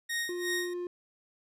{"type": "tone with tremolo", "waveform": "sawtooth", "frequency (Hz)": 1864.7, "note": "A#6", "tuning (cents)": 0, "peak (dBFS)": -26, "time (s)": [0.09, 0.74], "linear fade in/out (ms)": 10, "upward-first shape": "sine", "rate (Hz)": 2.8, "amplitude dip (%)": 85}
{"type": "tone", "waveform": "triangle", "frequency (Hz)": 353.9, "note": "F4", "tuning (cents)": 23, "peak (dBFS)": -31, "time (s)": [0.29, 0.87], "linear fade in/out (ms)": 2}
{"effects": ["resampled to 32000 Hz"]}